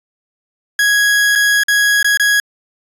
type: tone with dropouts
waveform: 40% pulse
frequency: 1661.2 Hz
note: G#6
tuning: in tune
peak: -9 dBFS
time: 0.79-2.4 s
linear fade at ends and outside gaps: 2 ms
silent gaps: 1.353-1.357 / 1.635-1.683 / 2.028-2.045 / 2.173-2.197 s
effects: resampled to 32000 Hz